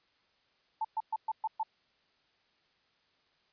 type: tone bursts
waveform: sine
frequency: 880 Hz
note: A5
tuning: in tune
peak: -29 dBFS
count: 6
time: 0.81-1.632 s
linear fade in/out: 5 ms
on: 37 ms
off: 120 ms
effects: white hiss -71 dBFS RMS until 3.52 s + resampled to 11025 Hz